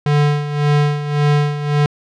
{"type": "tone with tremolo", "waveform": "square", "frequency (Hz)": 146.83, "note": "D3", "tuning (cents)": 0, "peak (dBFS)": -11, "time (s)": [0.06, 1.86], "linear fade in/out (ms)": 2, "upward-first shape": "sine", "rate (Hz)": 1.8, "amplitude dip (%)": 70, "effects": ["low-pass 4000 Hz 12 dB/octave"]}